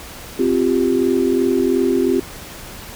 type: chord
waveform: sine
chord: C suspended fourth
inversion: none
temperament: equal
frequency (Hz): 261.6 / 349.2 / 392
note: C4 / F4 / G4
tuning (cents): 0 / 0 / 0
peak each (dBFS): -18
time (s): 0.39-2.2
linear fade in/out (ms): 5
effects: pink hiss -35 dBFS RMS until 2.95 s